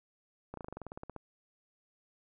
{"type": "slowing click train", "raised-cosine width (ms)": 1, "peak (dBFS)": -28, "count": 14, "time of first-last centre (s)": [0.54, 1.163], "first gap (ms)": 33, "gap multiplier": 1.06, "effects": []}